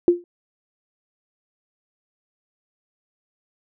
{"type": "tone with exponential decay", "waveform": "sine", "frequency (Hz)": 349.2, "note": "F4", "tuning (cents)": 0, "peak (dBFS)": -7, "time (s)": [0.08, 0.24], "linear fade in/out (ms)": 1, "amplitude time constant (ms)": 33, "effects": []}